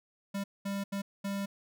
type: tone bursts at uneven times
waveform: square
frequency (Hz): 198.5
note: G3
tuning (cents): +22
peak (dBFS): -33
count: 4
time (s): 0.34-0.44 / 0.65-0.84 / 0.92-1.02 / 1.24-1.46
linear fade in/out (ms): 10
effects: none